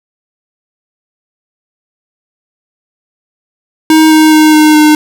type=tone with pitch steps; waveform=square; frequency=315 / 312.3 / 309.6 / 306.9 / 304.3 Hz; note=D#4 / D#4 / D#4 / D#4 / D#4; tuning=+21 / +7 / -9 / -24 / -38 cents; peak=-3 dBFS; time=3.9-4.95 s; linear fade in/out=2 ms; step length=210 ms; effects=7-bit